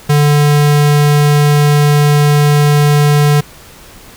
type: tone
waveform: square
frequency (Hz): 146.83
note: D3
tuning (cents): 0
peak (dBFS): -7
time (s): 0.09-3.41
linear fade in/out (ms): 10
effects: pink hiss -37 dBFS RMS until 4.16 s